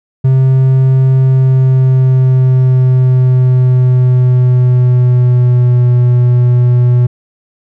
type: tone with pitch glide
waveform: triangle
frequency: 131.7 to 122.88 Hz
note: C3 to B2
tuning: +12 to -8 cents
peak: -3 dBFS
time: 0.24-7.07 s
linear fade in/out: 10 ms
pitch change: -120 cents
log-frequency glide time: 1.18-5.89 s
effects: none